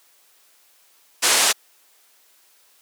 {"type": "low-pass noise", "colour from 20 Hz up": "white", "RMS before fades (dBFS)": -17, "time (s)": [1.22, 1.53], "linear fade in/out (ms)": 20, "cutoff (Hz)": 9400, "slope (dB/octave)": 24, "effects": ["white hiss -57 dBFS RMS until 2.81 s", "high-pass 400 Hz 12 dB/octave"]}